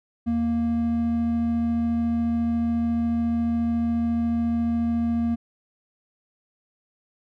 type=tone pair together; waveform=triangle; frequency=82.41 / 233.1 Hz; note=E2 / A#3; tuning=0 / 0 cents; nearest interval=octave + tritone; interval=1800 cents; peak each=-30 / -19 dBFS; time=0.26-5.36 s; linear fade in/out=20 ms; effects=none